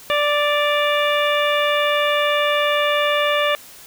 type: harmonic tone with a mistuned harmonic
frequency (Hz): 587.3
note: D5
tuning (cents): 0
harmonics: 1 / 2 / 3 / 4 / 5 / 6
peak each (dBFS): -19 / -22 / -24 / -25 / -26 / -27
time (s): 0.1-3.55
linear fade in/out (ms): 0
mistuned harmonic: 5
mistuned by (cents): -48
effects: white hiss -42 dBFS RMS until 3.86 s